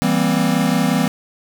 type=chord; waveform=square; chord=C dominant seventh; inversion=first; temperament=equal with one note detuned; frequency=164.81 / 196 / 236.2 / 261.6 Hz; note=E3 / G3 / Bb3 / C4; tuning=0 / 0 / +23 / 0 cents; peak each=-21 dBFS; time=0.02-1.08 s; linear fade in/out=0 ms; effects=none